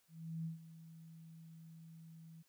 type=tone with ADSR envelope; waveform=sine; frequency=162.9 Hz; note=E3; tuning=20 cents flat; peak=-38 dBFS; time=0.08-2.43 s; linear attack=370 ms; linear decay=130 ms; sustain=-15 dB; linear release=19 ms; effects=white hiss -75 dBFS RMS until 2.48 s